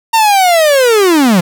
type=linear sweep; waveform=45% pulse; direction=down; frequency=922 to 165 Hz; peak=-6 dBFS; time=0.13-1.41 s; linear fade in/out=10 ms; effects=none